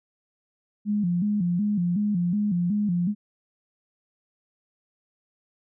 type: tone with vibrato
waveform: sine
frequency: 190.7 Hz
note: G3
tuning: 47 cents flat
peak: -21 dBFS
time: 0.85-3.15 s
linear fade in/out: 50 ms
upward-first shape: square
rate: 2.7 Hz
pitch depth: 150 cents each way
effects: none

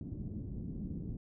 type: low-pass noise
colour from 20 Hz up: white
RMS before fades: -41 dBFS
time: 0.01-1.17 s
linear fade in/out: 2 ms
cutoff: 250 Hz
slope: 24 dB/octave
effects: none

